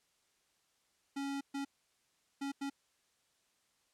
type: tone bursts at uneven times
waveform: square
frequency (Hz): 277.8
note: C#4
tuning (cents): +4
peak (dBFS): -37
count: 4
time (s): 1.16-1.41 / 1.54-1.65 / 2.41-2.52 / 2.61-2.7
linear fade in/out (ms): 10
effects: white hiss -75 dBFS RMS until 3.93 s + low-pass 9000 Hz 12 dB/octave